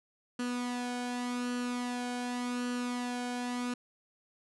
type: tone with flanger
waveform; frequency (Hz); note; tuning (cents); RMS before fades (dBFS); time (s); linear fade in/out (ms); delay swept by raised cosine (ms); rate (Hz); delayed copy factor
sawtooth; 245.5; B3; -10; -35; 0.39-3.74; 5; 0.68 to 1.3; 0.87; +0.55
effects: resampled to 24000 Hz